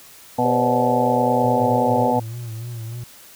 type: harmonic tone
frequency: 123.47 Hz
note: B2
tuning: in tune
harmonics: 1 / 2 / 4 / 5 / 6 / 7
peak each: -27 / -22 / -22 / -26 / -23 / -21 dBFS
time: 0.38-2.2 s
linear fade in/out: 10 ms
type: chord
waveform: sine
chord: G suspended fourth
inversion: none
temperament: equal with one note detuned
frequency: 392 / 523.3 / 573.3 Hz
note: G4 / C5 / D5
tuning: 0 / 0 / -42 cents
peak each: -30 / -27 / -28 dBFS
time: 0.44-2.12 s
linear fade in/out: 5 ms
type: tone with vibrato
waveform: triangle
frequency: 116.1 Hz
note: A#2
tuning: 7 cents flat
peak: -26 dBFS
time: 1.44-3.04 s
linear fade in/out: 5 ms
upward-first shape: sine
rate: 3.4 Hz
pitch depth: 71 cents each way
effects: white hiss -45 dBFS RMS until 3.35 s